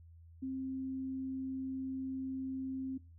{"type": "tone", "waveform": "sine", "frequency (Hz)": 263.9, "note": "C4", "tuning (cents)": 15, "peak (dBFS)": -36, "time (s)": [0.42, 2.98], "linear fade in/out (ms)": 10, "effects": ["noise-tail reverb RT60 0.3 s tail -20 dB re dry", "added 83 Hz sine -54 dBFS peak until 3.18 s"]}